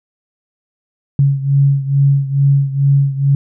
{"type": "beating tone pair", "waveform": "sine", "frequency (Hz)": [138.59, 140.89], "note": ["C#3", "C#3"], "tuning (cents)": [0, 28], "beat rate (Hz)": 2.3, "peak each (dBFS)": [-11, -15], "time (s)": [1.19, 3.35], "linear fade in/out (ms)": 2, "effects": []}